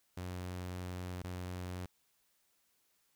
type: tone with dropouts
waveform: sawtooth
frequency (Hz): 90.4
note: F#2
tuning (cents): -40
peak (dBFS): -36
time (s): 0.17-1.86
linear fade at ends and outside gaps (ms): 5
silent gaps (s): 1.221-1.238
effects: white hiss -75 dBFS RMS until 3.15 s